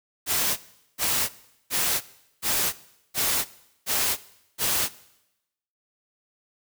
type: noise bursts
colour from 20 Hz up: white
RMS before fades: -24 dBFS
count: 7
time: 0.26-4.89 s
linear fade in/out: 50 ms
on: 310 ms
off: 410 ms
effects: noise-tail reverb RT60 0.9 s tail -19 dB re dry